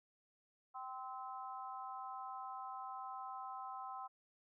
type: harmonic tone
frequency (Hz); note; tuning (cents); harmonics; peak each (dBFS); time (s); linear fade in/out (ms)
259; C4; -17; 3 / 4 / 5; -48 / -48 / -50; 0.74-4.08; 20
effects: none